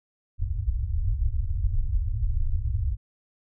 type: low-pass noise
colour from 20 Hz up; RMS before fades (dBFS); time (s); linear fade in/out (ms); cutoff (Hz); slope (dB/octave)
pink; -25; 0.38-2.97; 50; 110; 96
effects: none